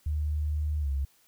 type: tone with pitch glide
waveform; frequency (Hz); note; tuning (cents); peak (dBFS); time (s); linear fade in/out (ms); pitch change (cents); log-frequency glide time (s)
sine; 75.4 to 68.74; D2 to C#2; +46 to -14; -26; 0.06-1.05; 5; -160; 0.8-0.89
effects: white hiss -64 dBFS RMS until 1.27 s